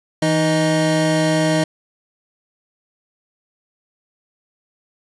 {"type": "tone cluster", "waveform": "square", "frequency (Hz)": [162.2, 311.7, 624], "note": ["E3", "D#4", "D#5"], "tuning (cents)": [-28, 3, 5], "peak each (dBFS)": -20, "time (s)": [0.22, 1.64], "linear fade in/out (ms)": 5, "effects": ["resampled to 24000 Hz", "8-bit"]}